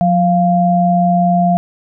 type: tone pair together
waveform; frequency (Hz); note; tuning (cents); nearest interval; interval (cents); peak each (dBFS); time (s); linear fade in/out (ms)
sine; 179.41 / 696; F3 / F5; +47 / -6; octave + major seventh; 2347; -12; 0.01-1.57; 0
effects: none